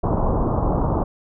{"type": "low-pass noise", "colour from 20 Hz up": "pink", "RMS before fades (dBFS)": -20, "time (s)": [0.03, 1.04], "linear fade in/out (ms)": 10, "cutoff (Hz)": 1100, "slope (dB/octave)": 48, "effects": []}